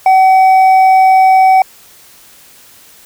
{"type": "tone with hard clipping", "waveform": "sine", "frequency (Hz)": 758, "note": "F#5", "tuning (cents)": 42, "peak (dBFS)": -5, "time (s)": [0.06, 1.62], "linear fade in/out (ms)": 2, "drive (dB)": 4, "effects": ["white hiss -41 dBFS RMS until 3.05 s"]}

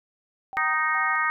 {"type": "tone with tremolo", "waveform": "sine", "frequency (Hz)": 770, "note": "G5", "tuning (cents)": -31, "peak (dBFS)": -33, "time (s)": [0.53, 1.25], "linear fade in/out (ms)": 0, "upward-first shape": "square", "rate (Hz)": 2.4, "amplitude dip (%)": 70}
{"type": "harmonic tone", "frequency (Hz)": 311.1, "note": "D#4", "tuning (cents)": 0, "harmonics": [3, 4, 5, 6, 7], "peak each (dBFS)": [-31, -25, -30, -26, -30], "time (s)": [0.57, 1.3], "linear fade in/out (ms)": 0}
{"effects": []}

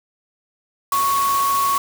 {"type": "tone in noise", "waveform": "sine", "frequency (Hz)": 1108.7, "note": "C#6", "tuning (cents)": 0, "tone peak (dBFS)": -16, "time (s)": [0.92, 1.78], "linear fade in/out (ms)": 2, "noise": "white", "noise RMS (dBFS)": -27, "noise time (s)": [0.92, 1.78], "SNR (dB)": 8, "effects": []}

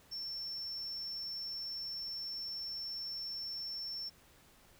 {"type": "tone", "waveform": "triangle", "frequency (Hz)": 5410, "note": "E8", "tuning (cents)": 44, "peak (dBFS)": -37, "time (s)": [0.11, 4.1], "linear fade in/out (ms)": 20, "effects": ["tanh soft clip ceiling -33 dBFS", "pink hiss -63 dBFS RMS until 4.79 s"]}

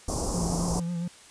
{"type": "band-stop noise", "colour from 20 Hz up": "pink", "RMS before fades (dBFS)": -29, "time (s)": [0.08, 0.8], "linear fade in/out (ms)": 5, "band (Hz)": [1100, 5100], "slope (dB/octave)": 48}
{"type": "tone with vibrato", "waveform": "triangle", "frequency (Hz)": 172.4, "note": "F3", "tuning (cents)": -22, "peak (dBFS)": -26, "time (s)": [0.34, 1.08], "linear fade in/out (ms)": 5, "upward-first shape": "sine", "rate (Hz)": 7.4, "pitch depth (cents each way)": 42}
{"effects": ["white hiss -51 dBFS RMS until 1.3 s", "resampled to 22050 Hz"]}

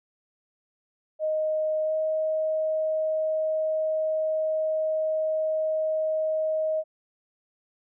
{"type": "tone with pitch glide", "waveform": "sine", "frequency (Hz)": [622.3, 628.1], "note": ["D#5", "D#5"], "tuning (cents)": [0, 16], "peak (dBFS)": -23, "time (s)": [1.19, 6.84], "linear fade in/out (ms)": 50, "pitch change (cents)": 16, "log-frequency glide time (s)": [1.84, 1.93], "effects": []}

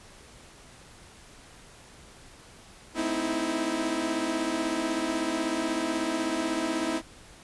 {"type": "tone cluster", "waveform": "sawtooth", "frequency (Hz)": [220.5, 258.9, 312.6, 328.8], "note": ["A3", "C4", "D#4", "E4"], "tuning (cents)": [4, -18, 8, -4], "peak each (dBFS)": [-35, -30, -28, -26], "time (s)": [2.94, 7.02], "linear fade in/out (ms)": 50, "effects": ["pink hiss -51 dBFS RMS until 7.43 s", "resampled to 24000 Hz"]}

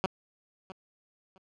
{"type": "tone with echo", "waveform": "10% pulse", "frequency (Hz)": 189.1, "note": "F#3", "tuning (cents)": 38, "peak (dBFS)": -18, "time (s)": [0.04, 0.06], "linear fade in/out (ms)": 0, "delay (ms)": 660, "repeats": 2, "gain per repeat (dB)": -15, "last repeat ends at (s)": 1.38, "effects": ["low-pass 4000 Hz 12 dB/octave"]}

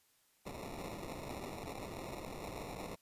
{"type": "noise with sample-and-hold", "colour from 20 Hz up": "white", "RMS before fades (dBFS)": -45, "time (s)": [0.45, 2.96], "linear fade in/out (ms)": 20, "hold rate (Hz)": 1575, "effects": ["white hiss -72 dBFS RMS until 3.01 s", "resampled to 32000 Hz"]}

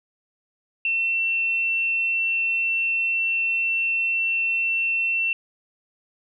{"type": "tone", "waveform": "sine", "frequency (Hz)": 2699, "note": "E7", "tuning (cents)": 40, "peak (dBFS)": -20, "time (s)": [0.85, 5.33], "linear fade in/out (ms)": 2, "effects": []}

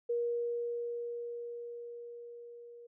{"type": "tone with level ramp", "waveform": "sine", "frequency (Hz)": 474.5, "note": "A#4", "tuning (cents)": 31, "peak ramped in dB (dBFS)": [-29, -49], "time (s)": [0.09, 2.87], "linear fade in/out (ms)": 10, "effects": []}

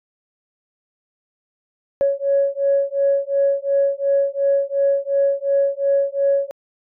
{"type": "beating tone pair", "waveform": "sine", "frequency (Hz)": [555, 557.8], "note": ["C#5", "C#5"], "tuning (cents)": [2, 11], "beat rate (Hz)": 2.8, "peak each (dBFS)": -18, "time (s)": [2.01, 6.51], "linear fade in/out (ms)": 0, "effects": ["tanh soft clip ceiling -8 dBFS"]}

